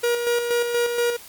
45% pulse tone with tremolo, 476.8 Hz, A#4, 39 cents sharp, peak -18 dBFS, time 0.03-1.17 s, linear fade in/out 10 ms, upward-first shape square, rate 4.2 Hz, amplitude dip 45%, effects white hiss -43 dBFS RMS until 1.28 s + MP3 96 kbps

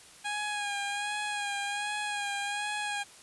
15% pulse tone with vibrato, 821 Hz, G#5, 20 cents flat, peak -25 dBFS, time 0.24-3.04 s, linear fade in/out 20 ms, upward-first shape sine, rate 1.3 Hz, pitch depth 35 cents each way, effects white hiss -53 dBFS RMS until 3.22 s + resampled to 24000 Hz

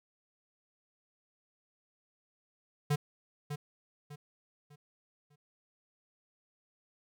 square tone with echo, 146.5 Hz, D3, 4 cents flat, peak -27 dBFS, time 2.9-2.96 s, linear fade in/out 10 ms, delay 600 ms, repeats 4, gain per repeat -9 dB, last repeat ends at 5.36 s, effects none

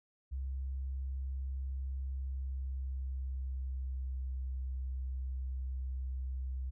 sine tone with pitch glide, 66.4 to 64.77 Hz, C2 to C2, +26 to -17 cents, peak -35 dBFS, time 0.31-6.71 s, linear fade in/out 20 ms, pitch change -43 cents, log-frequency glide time 2.14-4.27 s, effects none

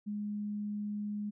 sine tone, 207.7 Hz, G#3, in tune, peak -34 dBFS, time 0.06-1.31 s, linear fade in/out 20 ms, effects none

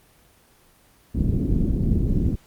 pink low-pass noise, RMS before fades -21 dBFS, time 1.14-2.36 s, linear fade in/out 20 ms, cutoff 310 Hz, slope 24 dB/octave, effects pink hiss -56 dBFS RMS until 2.46 s + Opus 24 kbps

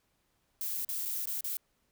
violet noise with dropouts, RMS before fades -35 dBFS, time 0.61-1.57 s, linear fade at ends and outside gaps 1 ms, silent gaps 0.848-0.889 / 1.052-1.056 / 1.256-1.272 / 1.408-1.443 s, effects pink hiss -75 dBFS RMS until 1.91 s

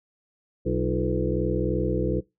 harmonic tone with a mistuned harmonic, 62.5 Hz, B1, 21 cents sharp, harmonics 1 / 2 / 3 / 5 / 6 / 7 / 8, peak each -30 / -30 / -30 / -30 / -30 / -30 / -30 dBFS, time 0.65-2.21 s, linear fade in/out 20 ms, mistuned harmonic 6, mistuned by -100 cents, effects noise-tail reverb RT60 0.2 s tail -21 dB re dry

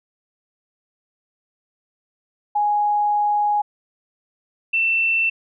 sine tone pair in turn, 830.6 / 2681 Hz, G#5 / E7, 0 / +29 cents, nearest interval octave + minor sixth, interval 2029 cents, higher second, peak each -16 dBFS, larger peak neither, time 2.55-3.62 / 4.73-5.3 s, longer first, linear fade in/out 10 ms, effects none

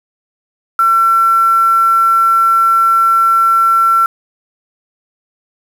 sine tone with quantisation, 1350 Hz, E6, 41 cents sharp, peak -7 dBFS, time 0.79-4.06 s, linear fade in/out 2 ms, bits 5, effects none

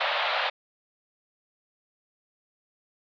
pink band-pass noise, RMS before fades -27 dBFS, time 0-0.5 s, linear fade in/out 10 ms, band 580 to 4000 Hz, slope 48 dB/octave, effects none

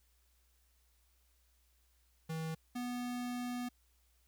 square tone pair in turn, 160.6 / 245.4 Hz, E3 / B3, -45 / -11 cents, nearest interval perfect fifth, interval 734 cents, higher second, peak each -38 / -38 dBFS, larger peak neither, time 2.29-2.55 / 2.75-3.69 s, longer second, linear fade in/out 10 ms, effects added 60 Hz sine -70 dBFS peak until 4.27 s + white hiss -75 dBFS RMS until 4.27 s

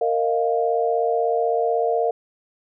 sine chord, Bb suspended fourth, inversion none, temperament equal with one note detuned, 461.6 / 622.3 / 698.5 Hz, Bb4 / Eb5 / F5, -17 / 0 / 0 cents, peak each -21 / -25 / -22 dBFS, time 0.01-2.11 s, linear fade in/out 5 ms, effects none

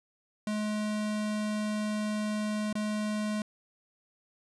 square tone with dropouts, 212 Hz, G#3, 36 cents sharp, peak -30 dBFS, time 0.47-3.42 s, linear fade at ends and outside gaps 2 ms, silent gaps 2.728-2.753 s, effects resampled to 24000 Hz + 11-bit

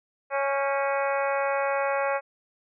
harmonic tone with a mistuned harmonic, 277.2 Hz, C#4, in tune, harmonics 2 / 3 / 4 / 5 / 6 / 7 / 8 / 9, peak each -26 / -30 / -32 / -34 / -36 / -37 / -38 / -39 dBFS, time 0.3-2.21 s, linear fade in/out 50 ms, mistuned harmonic 6, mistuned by -42 cents, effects none

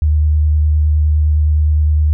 sine tone with vibrato, 76 Hz, D#2, 40 cents flat, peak -9 dBFS, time 0.02-2.13 s, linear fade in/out 0 ms, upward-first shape triangle, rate 9.7 Hz, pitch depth 20 cents each way, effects none

